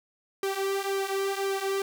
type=tone with flanger; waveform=sawtooth; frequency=391.3 Hz; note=G4; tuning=3 cents flat; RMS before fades=-29 dBFS; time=0.43-1.82 s; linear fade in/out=2 ms; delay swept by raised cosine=1.4 to 4 ms; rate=1.9 Hz; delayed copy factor=-0.75; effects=none